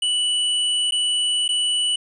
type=tone with dropouts; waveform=square; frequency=2960 Hz; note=F#7; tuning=in tune; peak=-19 dBFS; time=0.02-1.96 s; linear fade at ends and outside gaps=5 ms; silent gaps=0.91-0.921 / 1.48-1.489 s; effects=resampled to 24000 Hz + 10-bit